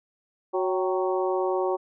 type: harmonic tone with a mistuned harmonic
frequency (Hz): 185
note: F#3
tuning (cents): 0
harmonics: 2 / 3 / 4 / 5 / 6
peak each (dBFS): -25 / -29 / -31 / -33 / -35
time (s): 0.53-1.77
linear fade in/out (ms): 20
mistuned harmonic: 4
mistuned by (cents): +66
effects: none